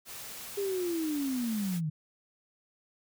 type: noise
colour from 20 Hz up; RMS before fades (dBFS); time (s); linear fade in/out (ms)
white; -43; 0.05-1.81; 50
type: linear sweep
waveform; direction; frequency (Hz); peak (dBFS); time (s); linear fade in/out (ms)
sine; down; 407.7 to 148; -29; 0.57-1.9; 10
effects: none